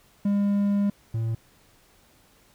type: tone pair in turn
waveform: triangle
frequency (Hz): 202 / 113.15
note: G#3 / A2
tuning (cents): -48 / +49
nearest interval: minor seventh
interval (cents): 1003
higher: first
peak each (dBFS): -18 / -22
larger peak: first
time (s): 0.25-0.9 / 1.14-1.35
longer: first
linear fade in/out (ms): 5
effects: pink hiss -59 dBFS RMS until 2.54 s